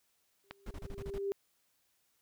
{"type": "tone with exponential growth", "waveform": "sine", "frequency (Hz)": 396.4, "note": "G4", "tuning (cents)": 19, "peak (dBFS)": -30, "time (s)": [0.44, 1.32], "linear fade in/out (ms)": 0, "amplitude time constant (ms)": 190}
{"type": "click", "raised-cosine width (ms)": 0.3, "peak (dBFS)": -26, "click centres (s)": 0.51}
{"type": "noise bursts", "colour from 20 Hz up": "brown", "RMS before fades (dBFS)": -42, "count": 7, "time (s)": [0.66, 1.184], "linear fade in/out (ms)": 5, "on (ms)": 50, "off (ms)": 29}
{"effects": ["white hiss -75 dBFS RMS until 2.21 s"]}